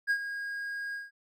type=tone with ADSR envelope; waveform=triangle; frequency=1633 Hz; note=G#6; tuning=30 cents flat; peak=-21 dBFS; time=0.07-1.11 s; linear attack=35 ms; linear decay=72 ms; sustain=-11 dB; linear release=170 ms; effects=none